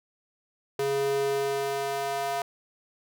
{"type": "tone with high-pass filter sweep", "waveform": "square", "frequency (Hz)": 138.59, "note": "C#3", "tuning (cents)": 0, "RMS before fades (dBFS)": -28, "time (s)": [0.79, 2.42], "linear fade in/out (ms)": 2, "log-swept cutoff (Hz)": [350, 680], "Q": 2.8, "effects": []}